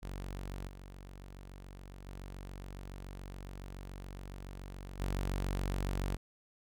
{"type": "tone with level steps", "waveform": "sawtooth", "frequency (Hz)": 47.1, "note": "F#1", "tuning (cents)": 32, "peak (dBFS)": [-36, -44, -40, -29], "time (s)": [0.02, 6.17], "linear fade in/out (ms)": 20, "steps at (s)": [0.67, 2.06, 4.99], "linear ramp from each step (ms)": 20, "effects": []}